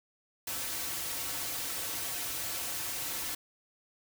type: noise with comb filter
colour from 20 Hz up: white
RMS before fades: -36 dBFS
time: 0.47-3.35 s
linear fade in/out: 5 ms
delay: 4.9 ms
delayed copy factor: -0.7
effects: none